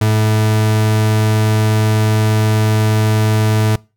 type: tone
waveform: 40% pulse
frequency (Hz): 108.3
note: A2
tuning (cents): -27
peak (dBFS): -10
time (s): 0.01-3.76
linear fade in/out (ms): 5
effects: noise-tail reverb RT60 0.3 s tail -24 dB re dry